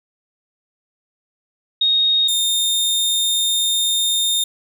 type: tone pair in turn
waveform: sine / sawtooth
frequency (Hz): 3729 / 3648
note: A#7 / A#7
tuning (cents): 0 / -38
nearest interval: unison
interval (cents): 38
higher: first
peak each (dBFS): -13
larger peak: neither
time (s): 1.81-2.28 / 2.28-4.44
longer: second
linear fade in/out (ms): 5
effects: none